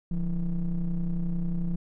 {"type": "ring-modulated tone", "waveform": "triangle", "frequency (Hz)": 78.5, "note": "D#2", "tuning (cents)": 16, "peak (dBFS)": -20, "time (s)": [0.11, 1.76], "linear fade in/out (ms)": 5, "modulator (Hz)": 94.1, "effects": []}